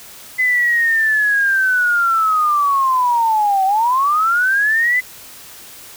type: linear two-way sweep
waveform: sine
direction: down then up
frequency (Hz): 2032 to 752 to 2032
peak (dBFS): -12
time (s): 0.38-5.01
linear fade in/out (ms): 20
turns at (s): 3.65
effects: white hiss -38 dBFS RMS until 5.96 s